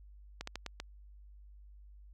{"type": "slowing click train", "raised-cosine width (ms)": 0.2, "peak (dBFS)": -22, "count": 5, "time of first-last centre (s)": [0.41, 0.8], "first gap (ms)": 64, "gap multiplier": 1.29, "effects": ["added 50 Hz sine -52 dBFS peak until 2.13 s"]}